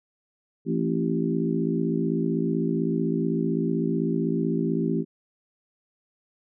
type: harmonic tone with a mistuned harmonic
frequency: 55.8 Hz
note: A1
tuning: 25 cents sharp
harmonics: 3 / 4 / 5 / 6 / 7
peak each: -27 / -28 / -29 / -30 / -30 dBFS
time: 0.65-5.05 s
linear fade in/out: 50 ms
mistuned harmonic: 5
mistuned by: -43 cents
effects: none